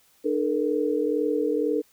sine tone cluster, 300.7 / 432 / 474 Hz, D4 / A4 / A#4, +41 / -32 / +29 cents, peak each -26 dBFS, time 0.24-1.82 s, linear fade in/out 20 ms, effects white hiss -61 dBFS RMS until 1.92 s

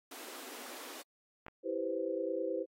pink high-pass noise, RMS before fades -48 dBFS, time 0.11-1.02 s, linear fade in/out 5 ms, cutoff 240 Hz, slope 96 dB/octave
clicks, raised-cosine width 0.5 ms, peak -31 dBFS, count 2, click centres 1.465 / 1.483 s
sine chord, C major seventh, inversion first, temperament equal, 329.6 / 392 / 493.9 / 523.3 Hz, E4 / G4 / B4 / C5, 0 / 0 / 0 / 0 cents, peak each -39 / -39 / -39 / -37 dBFS, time 1.63-2.66 s, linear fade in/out 50 ms
effects AAC 48 kbps

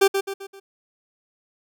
40% pulse tone with echo, 392 Hz, G4, in tune, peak -12 dBFS, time 0.01-0.08 s, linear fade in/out 10 ms, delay 130 ms, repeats 4, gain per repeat -7 dB, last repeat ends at 0.6 s, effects none

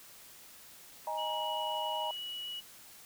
sine chord, D# suspended fourth, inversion none, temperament equal with one note detuned, 622.3 / 830.6 / 942.1 Hz, D#5 / G#5 / A#5, 0 / 0 / +18 cents, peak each -39 / -39 / -36 dBFS, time 1.07-2.11 s, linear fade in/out 2 ms
sine tone, 2927 Hz, F#7, 19 cents flat, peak -38 dBFS, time 1.17-2.61 s, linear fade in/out 20 ms
effects white hiss -54 dBFS RMS until 3.05 s

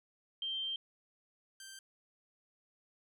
sine / 10% pulse tone pair in turn, 3148 / 1567.2 Hz, G7 / G6, +7 / -1 cents, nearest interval octave, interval 1208 cents, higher first, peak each -35 / -40 dBFS, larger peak first, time 0.42-0.76 / 1.6-1.79 s, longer first, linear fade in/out 2 ms, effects none

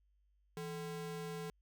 square ring-modulated tone, 300 Hz, D4, 37 cents sharp, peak -39 dBFS, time 0.57-1.5 s, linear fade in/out 0 ms, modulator 135 Hz, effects added 50 Hz sine -70 dBFS peak until 1.61 s

